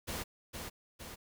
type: noise with echo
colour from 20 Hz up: pink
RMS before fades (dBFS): -39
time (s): 0.07-0.24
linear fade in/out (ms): 20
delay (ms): 460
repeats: 2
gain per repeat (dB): -4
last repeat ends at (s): 1.16
effects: none